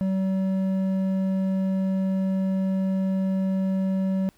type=tone with hard clipping; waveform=sine; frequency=190.5 Hz; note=G3; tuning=49 cents flat; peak=-23 dBFS; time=0.01-4.29 s; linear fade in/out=0 ms; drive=6 dB; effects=pink hiss -61 dBFS RMS until 4.37 s